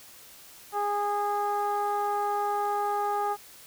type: tone with low-pass filter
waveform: 15% pulse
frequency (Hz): 410.7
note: G#4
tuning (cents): -19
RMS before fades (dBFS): -28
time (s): 0.72-3.37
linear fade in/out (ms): 50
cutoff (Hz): 1000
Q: 3.2
effects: white hiss -50 dBFS RMS until 3.66 s